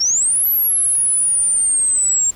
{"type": "exponential two-way sweep", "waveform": "sine", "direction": "up then down", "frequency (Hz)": [5330, 11920, 7390], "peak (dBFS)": -13, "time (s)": [0, 2.31], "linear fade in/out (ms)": 10, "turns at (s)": 0.47, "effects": ["pink hiss -44 dBFS RMS until 2.35 s"]}